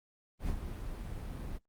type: noise with ADSR envelope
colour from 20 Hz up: brown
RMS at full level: -33 dBFS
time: 0.39-1.59 s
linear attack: 96 ms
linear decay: 52 ms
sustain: -7 dB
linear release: 31 ms
effects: noise-tail reverb RT60 0.1 s tail -19 dB re dry + Opus 32 kbps